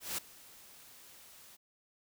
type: noise with ADSR envelope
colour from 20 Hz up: white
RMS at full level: -35 dBFS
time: 0-1.57 s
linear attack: 180 ms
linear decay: 7 ms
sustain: -21 dB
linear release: 20 ms
effects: none